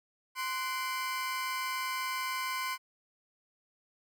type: tone cluster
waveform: 30% pulse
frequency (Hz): 1038 / 1489 / 2329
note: C6 / F#6 / D7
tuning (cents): -14 / +11 / -15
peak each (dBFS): -31 / -38 / -40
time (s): 0.35-2.78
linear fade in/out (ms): 50
effects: none